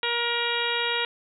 harmonic tone, 473.5 Hz, A#4, 27 cents sharp, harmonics 1 / 2 / 3 / 4 / 5 / 6 / 7 / 8, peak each -32 / -32 / -32 / -32 / -32 / -32 / -32 / -32 dBFS, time 0.03-1.05 s, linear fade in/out 2 ms, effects none

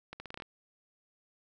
accelerating click train, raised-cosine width 0.3 ms, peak -26 dBFS, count 8, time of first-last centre 0.13-0.422 s, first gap 70 ms, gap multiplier 0.82, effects none

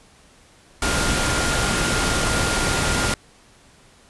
sine tone in noise, 1409 Hz, F6, 15 cents sharp, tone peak -27 dBFS, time 0.82-3.14 s, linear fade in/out 2 ms, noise pink, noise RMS -21 dBFS, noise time 0.82-3.14 s, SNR -9 dB, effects pink hiss -52 dBFS RMS until 4.09 s + resampled to 24000 Hz

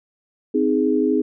sine chord, Ab major, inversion first, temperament just, 259.6 / 311.5 / 415.3 Hz, C4 / Eb4 / Ab4, -13 / +2 / 0 cents, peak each -20 dBFS, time 0.54-1.22 s, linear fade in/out 10 ms, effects none

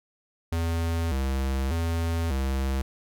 square tone with vibrato, 74.5 Hz, D2, 25 cents sharp, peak -25 dBFS, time 0.52-2.82 s, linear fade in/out 5 ms, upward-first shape square, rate 0.84 Hz, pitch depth 190 cents each way, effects none

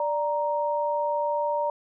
sine tone pair together, 588 / 934.4 Hz, D5 / A#5, +2 / +4 cents, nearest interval minor sixth, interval 802 cents, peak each -26 dBFS, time 0-1.7 s, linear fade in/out 2 ms, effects none

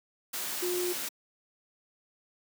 sine tone in noise, 357 Hz, F4, 38 cents sharp, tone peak -29 dBFS, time 0.62-0.93 s, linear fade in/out 10 ms, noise white, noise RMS -35 dBFS, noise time 0.33-1.09 s, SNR +3 dB, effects high-pass 200 Hz 12 dB/octave

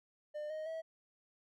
triangle tone with pitch steps, 600 / 623 / 646.8 Hz, D5 / D#5 / E5, +37 / +2 / -33 cents, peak -37 dBFS, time 0.34-0.82 s, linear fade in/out 20 ms, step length 160 ms, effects none

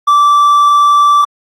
triangle tone, 1165 Hz, D6, 14 cents flat, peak -3 dBFS, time 0.07-1.25 s, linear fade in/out 10 ms, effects AAC 48 kbps

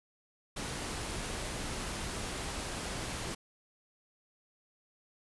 pink noise, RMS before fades -38 dBFS, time 0.56-3.35 s, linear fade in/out 10 ms, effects resampled to 24000 Hz

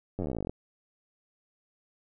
slowing click train, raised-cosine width 2 ms, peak -20 dBFS, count 20, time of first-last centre 0.19-0.495 s, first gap 10 ms, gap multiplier 1.05, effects none

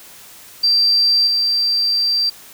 sine tone with level steps, 4699 Hz, D8, in tune, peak -11 / -14 dBFS, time 0.63-2.3 s, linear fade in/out 10 ms, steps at 1.27 s, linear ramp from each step 2 ms, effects white hiss -41 dBFS RMS until 2.53 s

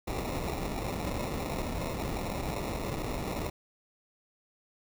pink noise with sample-and-hold, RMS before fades -34 dBFS, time 0.07-3.5 s, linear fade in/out 10 ms, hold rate 1575 Hz, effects none

